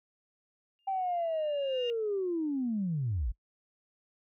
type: tone with exponential growth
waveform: sine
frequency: 2813 Hz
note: F7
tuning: 12 cents sharp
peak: -33 dBFS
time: 0.79-1.9 s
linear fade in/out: 0 ms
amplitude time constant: 240 ms
type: linear sweep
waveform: sine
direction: down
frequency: 784 to 43.65 Hz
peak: -28 dBFS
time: 0.87-3.32 s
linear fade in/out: 10 ms
effects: noise-tail reverb RT60 0.1 s tail -23 dB re dry + tanh soft clip ceiling -23 dBFS